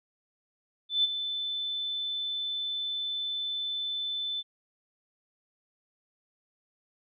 sine tone with ADSR envelope, 3520 Hz, A7, in tune, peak -20 dBFS, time 0.89-4.43 s, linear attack 150 ms, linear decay 23 ms, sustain -10 dB, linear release 36 ms, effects none

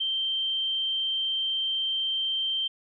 sine tone, 3136 Hz, G7, in tune, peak -25 dBFS, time 0-2.68 s, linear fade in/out 10 ms, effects none

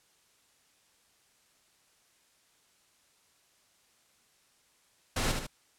pink noise with echo, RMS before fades -30 dBFS, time 5.16-5.32 s, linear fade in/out 5 ms, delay 74 ms, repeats 2, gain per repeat -5 dB, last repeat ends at 5.468 s, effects white hiss -67 dBFS RMS until 5.78 s + low-pass 10000 Hz 12 dB/octave

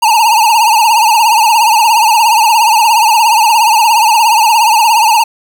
square tone with vibrato, 893 Hz, A5, 25 cents sharp, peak -6 dBFS, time 0.02-5.24 s, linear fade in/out 10 ms, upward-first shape triangle, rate 17 Hz, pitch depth 130 cents each way, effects none

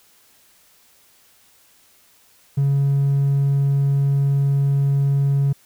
triangle tone, 139.4 Hz, C#3, 10 cents sharp, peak -12 dBFS, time 2.57-5.53 s, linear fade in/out 10 ms, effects tanh soft clip ceiling -10 dBFS + white hiss -55 dBFS RMS until 5.65 s

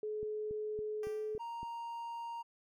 sine tone with pitch glide, 426.7 to 429.2 Hz, G#4 to A4, +47 to -43 cents, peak -36 dBFS, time 0.03-1.38 s, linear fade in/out 2 ms, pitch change +10 cents, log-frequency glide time 1.05-1.2 s
click train, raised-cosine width 3 ms, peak -36 dBFS, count 6, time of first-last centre 0.23-1.631 s, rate 3.57 Hz
10% pulse tone with exponential decay, 392 Hz, G4, in tune, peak -40 dBFS, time 1.03-1.59 s, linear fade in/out 2 ms, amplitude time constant 120 ms
triangle tone, 932.3 Hz, A#5, in tune, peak -38 dBFS, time 1.39-2.43 s, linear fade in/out 20 ms
effects none

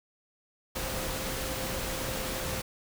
sine tone in noise, 523.3 Hz, C5, in tune, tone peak -40 dBFS, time 0.75-2.62 s, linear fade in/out 10 ms, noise pink, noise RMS -34 dBFS, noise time 0.75-2.62 s, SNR -9 dB, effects none

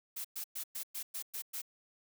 blue noise bursts, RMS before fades -40 dBFS, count 8, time 0.16-1.618 s, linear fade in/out 10 ms, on 86 ms, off 110 ms, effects none

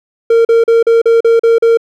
triangle tone bursts, 460 Hz, A#4, 23 cents flat, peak -3 dBFS, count 8, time 0.3-1.773 s, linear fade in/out 5 ms, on 150 ms, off 39 ms, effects none

